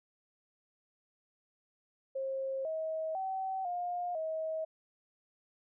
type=tone with pitch steps; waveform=sine; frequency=535 / 637 / 764 / 709 / 637 Hz; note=C5 / D#5 / G5 / F5 / D#5; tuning=+38 / +41 / -45 / +26 / +41 cents; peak=-33 dBFS; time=2.15-4.65 s; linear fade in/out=10 ms; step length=500 ms; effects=none